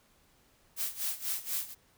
blue noise with tremolo, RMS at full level -32 dBFS, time 0.76-1.75 s, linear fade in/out 50 ms, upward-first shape sine, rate 4.1 Hz, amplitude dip 85%, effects pink hiss -66 dBFS RMS until 1.97 s

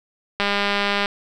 click train, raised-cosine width 0.3 ms, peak -5 dBFS, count 134, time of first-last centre 0.4-1.058 s, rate 202 Hz, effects none

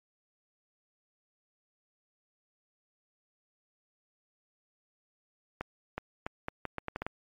accelerating click train, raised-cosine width 0.5 ms, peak -19 dBFS, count 10, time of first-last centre 5.61-7.066 s, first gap 370 ms, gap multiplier 0.77, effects MP3 64 kbps

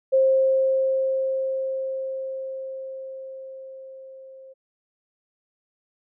sine tone with level ramp, 530 Hz, C5, 22 cents sharp, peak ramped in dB -14 to -42 dBFS, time 0.12-4.54 s, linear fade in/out 20 ms, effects none

